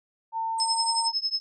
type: tone with pitch glide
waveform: sine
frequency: 900 to 917.8 Hz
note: A5 to A#5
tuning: +39 to -27 cents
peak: -26 dBFS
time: 0.32-1.13 s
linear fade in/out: 50 ms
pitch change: +34 cents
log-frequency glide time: 0.48-0.87 s
type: tone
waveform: sine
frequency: 8450 Hz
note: C9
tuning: 16 cents sharp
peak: -31 dBFS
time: 0.58-1.08 s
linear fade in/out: 10 ms
type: tone with tremolo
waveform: sine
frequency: 5190 Hz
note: E8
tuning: 28 cents flat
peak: -21 dBFS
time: 0.6-1.4 s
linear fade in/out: 0 ms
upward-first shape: triangle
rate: 11 Hz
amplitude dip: 100%
effects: none